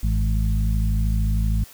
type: harmonic tone with a mistuned harmonic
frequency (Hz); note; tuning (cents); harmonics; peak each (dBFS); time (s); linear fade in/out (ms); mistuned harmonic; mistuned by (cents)
53; G#1; +36; 1 / 2 / 3 / 4; -19 / -25 / -29 / -31; 0.03-1.64; 5; 3; +30
effects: white hiss -46 dBFS RMS until 1.73 s